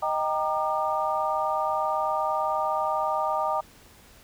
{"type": "chord", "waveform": "sine", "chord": "Eb major seventh", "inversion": "none", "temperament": "equal with one note detuned", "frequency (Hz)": [622.3, 784, 932.3, 1204.2], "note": ["Eb5", "G5", "Bb5", "D6"], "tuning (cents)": [0, 0, 0, 43], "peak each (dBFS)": -29, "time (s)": [0.02, 3.61], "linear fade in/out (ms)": 10, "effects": ["pink hiss -53 dBFS RMS until 4.23 s"]}